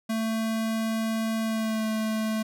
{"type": "tone with pitch glide", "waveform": "square", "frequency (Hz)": [222.9, 218.8], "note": ["A3", "A3"], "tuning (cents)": [23, -9], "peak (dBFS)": -26, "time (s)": [0.09, 2.43], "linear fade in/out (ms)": 10, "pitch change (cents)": -32, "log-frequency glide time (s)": [1.42, 1.87], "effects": []}